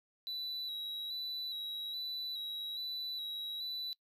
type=tone with vibrato; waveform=triangle; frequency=3920 Hz; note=B7; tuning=14 cents flat; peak=-37 dBFS; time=0.27-3.93 s; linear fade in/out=0 ms; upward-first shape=square; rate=1.2 Hz; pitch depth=25 cents each way; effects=noise-tail reverb RT60 0.1 s tail -22 dB re dry